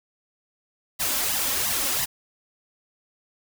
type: noise with flanger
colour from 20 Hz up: white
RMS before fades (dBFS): -25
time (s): 0.99-2.06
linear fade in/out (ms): 20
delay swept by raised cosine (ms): 1 to 3.8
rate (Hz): 2.9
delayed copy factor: +0.95
effects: none